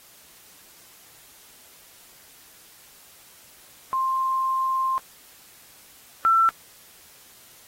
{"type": "tone pair in turn", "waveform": "sine", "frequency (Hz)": [1053, 1340.2], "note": ["C6", "E6"], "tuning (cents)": [11, 28], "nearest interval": "major third", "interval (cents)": 417, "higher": "second", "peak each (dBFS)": [-21, -15], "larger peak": "second", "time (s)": [[3.93, 4.98], [6.25, 6.49]], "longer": "first", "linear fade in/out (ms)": 0, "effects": ["white hiss -51 dBFS RMS until 7.67 s", "AAC 48 kbps"]}